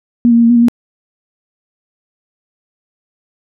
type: tone with pitch steps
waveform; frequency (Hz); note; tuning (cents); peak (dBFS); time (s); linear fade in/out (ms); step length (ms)
sine; 238.3 / 232.8 / 234.2 / 231.3 / 240.8 / 234.5 / 238.2; A#3 / A#3 / A#3 / A#3 / B3 / A#3 / A#3; +38 / -2 / +8 / -13 / -44 / +11 / +38; -5; 0.25-0.684; 0; 62
effects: none